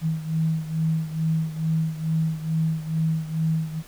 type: beating tone pair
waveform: sine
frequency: 159.4 / 161.7 Hz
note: D#3 / E3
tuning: +42 / -33 cents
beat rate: 2.3 Hz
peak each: -23 / -27 dBFS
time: 0.01-3.83 s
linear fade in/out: 50 ms
effects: pink hiss -48 dBFS RMS until 3.87 s